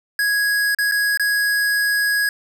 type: tone with dropouts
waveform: square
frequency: 1661.2 Hz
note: G#6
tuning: in tune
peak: -17 dBFS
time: 0.19-2.29 s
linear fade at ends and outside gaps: 2 ms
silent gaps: 0.748-0.786 / 0.914-0.92 / 1.174-1.196 s
effects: none